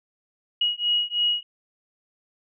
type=beating tone pair; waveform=sine; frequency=2897 / 2900.1 Hz; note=F#7 / F#7; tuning=-37 / -35 cents; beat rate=3.1 Hz; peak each=-24 dBFS; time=0.61-1.43 s; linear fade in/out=5 ms; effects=none